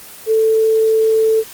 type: tone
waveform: sine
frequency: 442 Hz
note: A4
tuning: 8 cents sharp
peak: -10 dBFS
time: 0.26-1.44 s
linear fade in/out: 50 ms
effects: white hiss -36 dBFS RMS until 1.53 s + Opus 24 kbps